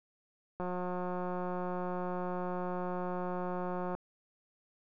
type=click train; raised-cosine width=1 ms; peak=-24 dBFS; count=604; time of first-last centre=0.6-3.95 s; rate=180 Hz; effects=none